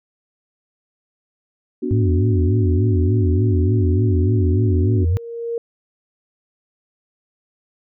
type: chord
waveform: sine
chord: B minor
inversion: none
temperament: equal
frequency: 246.9 / 293.7 / 370 Hz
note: B3 / D4 / F#4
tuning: 0 / 0 / 0 cents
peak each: -24 / -25 / -24 dBFS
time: 1.82-5.05 s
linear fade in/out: 10 ms
type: tone with vibrato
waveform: sine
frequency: 96.2 Hz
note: G2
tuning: 32 cents flat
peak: -14 dBFS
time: 1.91-5.17 s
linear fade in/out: 0 ms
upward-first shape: sine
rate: 3.4 Hz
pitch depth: 250 cents each way
type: tone with exponential growth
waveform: sine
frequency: 466.2 Hz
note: A#4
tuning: in tune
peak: -19 dBFS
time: 4.33-5.58 s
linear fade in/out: 2 ms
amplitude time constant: 270 ms
effects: none